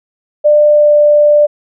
sine tone with pitch glide, 596 to 592.2 Hz, D5 to D5, +25 to +14 cents, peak -4 dBFS, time 0.44-1.47 s, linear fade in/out 20 ms, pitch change -11 cents, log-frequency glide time 0.7-0.93 s, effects none

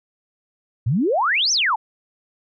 sine exponential two-way sweep, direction up then down, 101.7 to 6272 to 795 Hz, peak -16 dBFS, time 0.86-1.76 s, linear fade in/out 10 ms, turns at 1.52 s, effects none

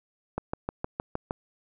click train, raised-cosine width 1 ms, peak -15 dBFS, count 7, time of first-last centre 0.38-1.309 s, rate 6.46 Hz, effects none

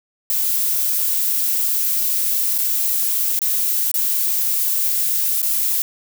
violet noise with dropouts, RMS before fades -19 dBFS, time 0.3-5.82 s, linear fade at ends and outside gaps 1 ms, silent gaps 2.58-2.585 / 3.391-3.417 / 3.915-3.941 / 5.419-5.428 s, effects none

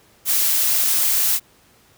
blue noise, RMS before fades -18 dBFS, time 0.25-1.4 s, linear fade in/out 50 ms, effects pink hiss -54 dBFS RMS until 1.97 s + high-pass 60 Hz 12 dB/octave

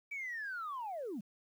sine linear sweep, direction down, 2319 to 176.8 Hz, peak -37 dBFS, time 0.11-1.21 s, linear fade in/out 10 ms, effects tanh soft clip ceiling -35 dBFS + 11-bit

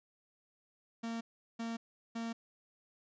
45% pulse tone bursts, 229.6 Hz, A#3, 26 cents flat, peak -37 dBFS, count 3, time 1.03-2.33 s, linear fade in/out 10 ms, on 180 ms, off 380 ms, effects resampled to 16000 Hz

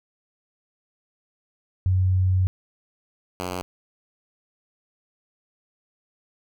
sine / 5% pulse tone pair in turn, 92.9 / 90.62 Hz, F#2 / F#2, +7 / -36 cents, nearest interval unison, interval 43 cents, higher first, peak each -17 dBFS, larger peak neither, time 1.86-2.47 / 3.4-3.62 s, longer first, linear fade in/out 0 ms, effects none

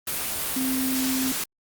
sine tone in noise, 261.6 Hz, C4, in tune, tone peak -24 dBFS, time 0.56-1.32 s, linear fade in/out 5 ms, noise white, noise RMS -28 dBFS, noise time 0.07-1.44 s, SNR +1 dB, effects Opus 32 kbps

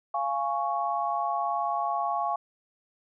sine chord, Db major, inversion first, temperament just, 693 / 831.5 / 1108.7 Hz, F5 / Ab5 / Db6, -14 / +2 / 0 cents, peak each -30 dBFS, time 0.14-2.36 s, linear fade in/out 5 ms, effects none

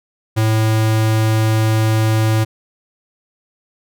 square tone, 110 Hz, A2, in tune, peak -13 dBFS, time 0.36-2.45 s, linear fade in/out 20 ms, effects none

